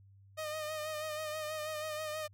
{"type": "tone with vibrato", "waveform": "sawtooth", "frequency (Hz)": 616, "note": "D#5", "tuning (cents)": -17, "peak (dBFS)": -33, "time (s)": [0.37, 2.28], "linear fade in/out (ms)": 20, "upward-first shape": "sine", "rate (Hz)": 6.2, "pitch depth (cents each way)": 36, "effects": ["added 98 Hz sine -57 dBFS peak until 2.33 s"]}